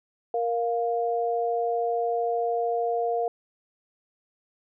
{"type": "tone pair together", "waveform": "sine", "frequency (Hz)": [467.7, 700.8], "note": ["A#4", "F5"], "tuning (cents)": [6, 6], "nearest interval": "perfect fifth", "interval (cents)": 700, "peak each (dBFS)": -26, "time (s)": [0.34, 3.28], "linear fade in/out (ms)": 2, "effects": []}